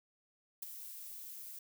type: noise with ADSR envelope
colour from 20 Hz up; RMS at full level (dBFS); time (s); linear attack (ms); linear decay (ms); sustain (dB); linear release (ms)
violet; -38; 0.62-1.59; 9; 9; -10; 4
effects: none